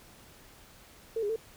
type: tone with pitch steps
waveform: sine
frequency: 451.2 / 410 / 447.2 Hz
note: A4 / G#4 / A4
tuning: +44 / -22 / +28 cents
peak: -28 dBFS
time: 1.16-1.361 s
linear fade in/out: 5 ms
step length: 67 ms
effects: pink hiss -55 dBFS RMS until 1.56 s